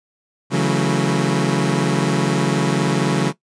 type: chord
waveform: 25% pulse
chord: F# minor seventh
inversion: second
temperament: equal with one note detuned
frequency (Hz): 140.61 / 164.81 / 185 / 220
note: C#3 / E3 / F#3 / A3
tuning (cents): +25 / 0 / 0 / 0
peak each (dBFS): -16 / -19 / -17 / -20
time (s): 0.5-3.33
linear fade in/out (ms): 50
effects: noise-tail reverb RT60 0.1 s tail -17 dB re dry + resampled to 22050 Hz